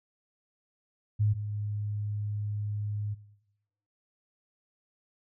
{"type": "tone pair in turn", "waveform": "sine", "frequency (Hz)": [105.3, 104.15], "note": ["G#2", "G#2"], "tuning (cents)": [24, 5], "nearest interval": "unison", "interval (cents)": 19, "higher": "first", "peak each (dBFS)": [-22, -31], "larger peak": "first", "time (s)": [[1.19, 1.34], [1.34, 3.15]], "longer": "second", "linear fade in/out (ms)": 20, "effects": ["noise-tail reverb RT60 1.0 s tail -20 dB re dry"]}